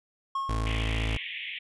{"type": "tone with exponential decay", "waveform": "triangle", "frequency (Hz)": 1086, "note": "C#6", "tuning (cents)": -36, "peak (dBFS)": -24, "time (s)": [0.35, 1.23], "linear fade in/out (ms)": 5, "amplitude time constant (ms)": 190}
{"type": "tone", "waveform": "30% pulse", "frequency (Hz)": 55, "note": "A1", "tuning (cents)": 0, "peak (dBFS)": -24, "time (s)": [0.49, 1.17], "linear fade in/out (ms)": 5}
{"type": "band-pass noise", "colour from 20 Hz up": "pink", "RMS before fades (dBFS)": -37, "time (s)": [0.66, 1.59], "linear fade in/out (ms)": 10, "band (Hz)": [1900, 3400], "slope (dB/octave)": 96}
{"effects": ["resampled to 24000 Hz"]}